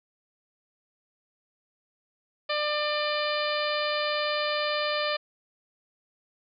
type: harmonic tone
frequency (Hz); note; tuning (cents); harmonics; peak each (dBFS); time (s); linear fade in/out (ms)
597; D5; +28; 1 / 2 / 3 / 4 / 5 / 6 / 7 / 8; -29 / -32 / -34 / -35 / -36 / -37 / -37 / -38; 2.49-5.17; 10
effects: none